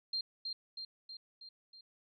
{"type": "tone with echo", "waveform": "sine", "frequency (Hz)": 4186, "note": "C8", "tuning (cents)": 0, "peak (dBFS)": -33, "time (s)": [0.13, 0.21], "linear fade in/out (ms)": 5, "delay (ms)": 320, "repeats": 5, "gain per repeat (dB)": -4, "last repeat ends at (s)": 1.81, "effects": []}